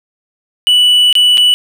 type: tone with dropouts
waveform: triangle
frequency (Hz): 2960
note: F#7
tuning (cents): 0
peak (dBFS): -4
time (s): 0.67-1.54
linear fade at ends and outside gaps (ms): 0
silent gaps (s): 1.127-1.153 / 1.373-1.379
effects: none

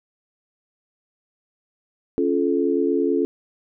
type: chord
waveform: sine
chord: Db augmented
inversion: none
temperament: just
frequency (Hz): 277.2 / 346.5 / 433.1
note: Db4 / F4 / A4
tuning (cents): 0 / -14 / -27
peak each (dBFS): -22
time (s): 2.18-3.25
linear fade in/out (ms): 0
effects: none

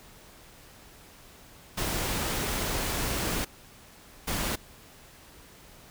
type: noise bursts at uneven times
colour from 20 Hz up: pink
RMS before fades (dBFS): -30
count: 2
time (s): 1.77-3.45 / 4.27-4.56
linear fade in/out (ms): 10
effects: pink hiss -52 dBFS RMS until 5.9 s

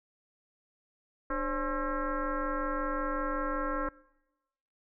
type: tone with frequency modulation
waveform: sine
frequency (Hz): 523.3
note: C5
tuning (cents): 0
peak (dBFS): -29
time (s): 1.3-3.89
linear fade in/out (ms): 5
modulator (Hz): 273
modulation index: 3.8
effects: noise-tail reverb RT60 1.0 s tail -23 dB re dry

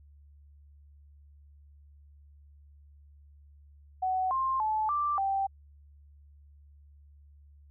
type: tone with pitch steps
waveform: sine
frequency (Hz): 748 / 1057 / 865 / 1176 / 781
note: F#5 / C6 / A5 / D6 / G5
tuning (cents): +19 / +17 / -30 / +2 / -7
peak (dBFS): -26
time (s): 4.02-5.47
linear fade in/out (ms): 10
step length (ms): 290
effects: added 72 Hz sine -53 dBFS peak until 7.7 s

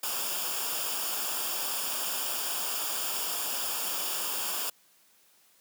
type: noise with comb filter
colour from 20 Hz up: white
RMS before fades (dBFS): -32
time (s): 0.03-4.7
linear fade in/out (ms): 5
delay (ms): 0.49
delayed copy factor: -0.7
effects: white hiss -63 dBFS RMS until 5.6 s + high-pass 150 Hz 12 dB/octave

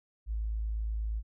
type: tone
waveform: sine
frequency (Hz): 54.2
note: A1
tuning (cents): -25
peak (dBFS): -30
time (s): 0.26-1.23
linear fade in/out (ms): 50
effects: none

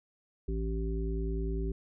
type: harmonic tone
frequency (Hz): 55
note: A1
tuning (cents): 0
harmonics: 1 / 3 / 5 / 7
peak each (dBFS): -31 / -39 / -42 / -38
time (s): 0.48-1.72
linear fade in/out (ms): 5
effects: none

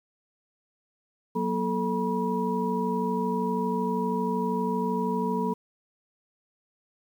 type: tone cluster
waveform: sine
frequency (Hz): 184.8 / 237.5 / 437.8 / 966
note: F#3 / A#3 / A4 / B5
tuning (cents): -2 / +33 / -9 / -39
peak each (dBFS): -30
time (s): 1.35-5.54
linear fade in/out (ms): 10
effects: 9-bit

